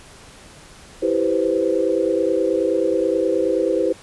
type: chord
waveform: sine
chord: C major seventh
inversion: first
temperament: equal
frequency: 329.6 / 392 / 493.9 / 523.3 Hz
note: E4 / G4 / B4 / C5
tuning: 0 / 0 / 0 / 0 cents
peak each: -22 dBFS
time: 1.02-3.93 s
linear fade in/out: 10 ms
effects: pink hiss -44 dBFS RMS until 4.02 s + resampled to 24000 Hz